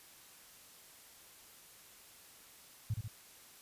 sine tone with echo, 108.4 Hz, A2, 25 cents flat, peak -31 dBFS, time 2.9-2.94 s, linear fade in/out 5 ms, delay 70 ms, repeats 2, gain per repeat -4 dB, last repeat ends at 3.08 s, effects white hiss -58 dBFS RMS until 3.61 s + resampled to 32000 Hz

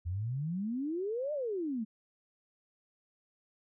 sine exponential two-way sweep, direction up then down, 82.1 to 616 to 209.2 Hz, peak -32 dBFS, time 0.05-1.85 s, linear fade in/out 20 ms, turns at 1.33 s, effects none

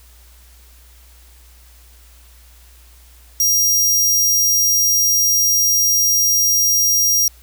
sawtooth tone, 5700 Hz, F8, 34 cents sharp, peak -10 dBFS, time 3.4-7.28 s, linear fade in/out 2 ms, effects added 60 Hz sine -44 dBFS peak until 7.42 s + white hiss -50 dBFS RMS until 7.42 s

